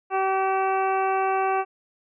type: harmonic tone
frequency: 383.6 Hz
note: G4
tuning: 37 cents flat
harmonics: 1 / 2 / 3 / 4 / 5 / 6 / 7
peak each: -26 / -23 / -28 / -34 / -42 / -38 / -37 dBFS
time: 0.1-1.65 s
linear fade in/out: 50 ms
effects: none